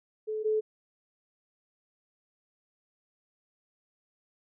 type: tone pair in turn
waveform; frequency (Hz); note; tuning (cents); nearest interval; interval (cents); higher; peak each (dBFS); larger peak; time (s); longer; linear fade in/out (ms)
sine; 432.2 / 432.2; A4 / A4; -31 / -31; unison; 0; neither; -30 / -24; second; 0.27-0.44 / 0.44-0.61; neither; 20
effects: none